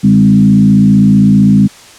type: tone with frequency modulation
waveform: sine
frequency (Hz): 199.4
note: G3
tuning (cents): +30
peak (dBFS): -3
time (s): 0.03-1.68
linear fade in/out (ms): 20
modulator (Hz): 55.5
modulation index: 0.96
effects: white hiss -36 dBFS RMS until 1.98 s + low-pass 8000 Hz 12 dB/octave